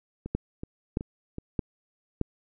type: two click trains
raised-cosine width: 3 ms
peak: -13 / -22 dBFS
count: 4 / 4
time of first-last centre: 0.35-2.213 / 0.26-1.384 s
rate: 1.61 / 2.67 Hz
effects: none